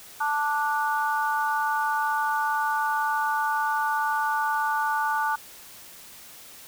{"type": "chord", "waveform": "sine", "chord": "D major", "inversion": "second", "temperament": "just", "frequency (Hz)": [881, 1174.7, 1468.3], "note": ["A5", "D6", "F#6"], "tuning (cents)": [2, 0, -14], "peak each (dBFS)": [-25, -29, -28], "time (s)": [0.2, 5.36], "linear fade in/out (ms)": 10, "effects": ["white hiss -46 dBFS RMS until 6.67 s"]}